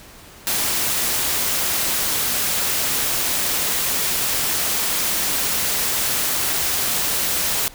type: noise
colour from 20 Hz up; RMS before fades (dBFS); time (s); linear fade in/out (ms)
white; -21; 0.47-7.68; 0
effects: pink hiss -43 dBFS RMS until 7.74 s